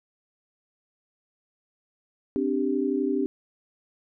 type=chord; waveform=sine; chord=C suspended second; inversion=none; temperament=equal; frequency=261.6 / 293.7 / 392 Hz; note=C4 / D4 / G4; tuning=0 / 0 / 0 cents; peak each=-27 dBFS; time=2.36-3.26 s; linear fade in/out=0 ms; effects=none